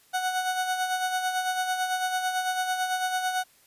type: tone with tremolo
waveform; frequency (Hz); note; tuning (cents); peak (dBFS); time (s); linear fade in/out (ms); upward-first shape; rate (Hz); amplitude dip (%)
30% pulse; 740; F#5; 0; -21; 0.13-3.44; 20; sine; 9; 50
effects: white hiss -60 dBFS RMS until 3.66 s + resampled to 32000 Hz